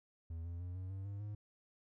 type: tone with pitch steps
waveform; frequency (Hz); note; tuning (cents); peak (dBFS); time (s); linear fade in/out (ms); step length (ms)
triangle; 82.41 / 85.71 / 89.14 / 92.72 / 96.43 / 100.29 / 104.31; E2 / F2 / F2 / F#2 / G2 / G2 / G#2; 0 / -32 / +36 / +4 / -28 / +40 / +8; -39; 0.3-1.35; 5; 150
effects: none